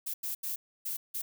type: noise bursts at uneven times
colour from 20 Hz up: violet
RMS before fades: -35 dBFS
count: 5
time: 0.06-0.14 / 0.23-0.35 / 0.43-0.56 / 0.85-0.97 / 1.14-1.22 s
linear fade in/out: 10 ms
effects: none